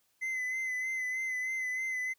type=tone with vibrato; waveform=triangle; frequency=2038 Hz; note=C7; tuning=46 cents flat; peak=-30 dBFS; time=0.21-2.14 s; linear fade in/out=20 ms; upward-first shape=sine; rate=3.2 Hz; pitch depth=32 cents each way; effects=white hiss -73 dBFS RMS until 2.18 s